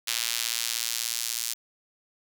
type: tone with high-pass filter sweep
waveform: sawtooth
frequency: 116.54 Hz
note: A#2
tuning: in tune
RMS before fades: -30 dBFS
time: 0.07-1.54 s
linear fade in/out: 10 ms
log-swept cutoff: 3400 to 5600 Hz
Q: 0.91
effects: none